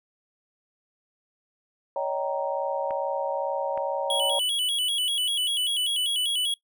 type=chord; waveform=sine; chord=Eb dominant seventh; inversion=third; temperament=just; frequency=560 / 622.3 / 777.8 / 933.4 Hz; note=Db5 / Eb5 / G5 / Bb5; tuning=+18 / 0 / -14 / +2 cents; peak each=-28 / -33 / -33 / -31 dBFS; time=1.96-4.39 s; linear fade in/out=2 ms
type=clicks; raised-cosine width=0.5 ms; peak=-25 dBFS; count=2; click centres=2.908 / 3.776 s
type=tone with vibrato; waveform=square; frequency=3146 Hz; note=G7; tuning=6 cents sharp; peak=-24 dBFS; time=4.1-6.54 s; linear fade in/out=2 ms; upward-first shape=square; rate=5.1 Hz; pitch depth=92 cents each way
effects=noise-tail reverb RT60 0.1 s tail -21 dB re dry